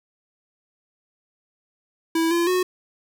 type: tone with pitch steps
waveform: square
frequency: 327.8 / 341.7 / 365.9 Hz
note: E4 / F4 / F#4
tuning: -10 / -38 / -19 cents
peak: -19 dBFS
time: 2.15-2.63 s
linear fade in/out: 5 ms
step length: 160 ms
effects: none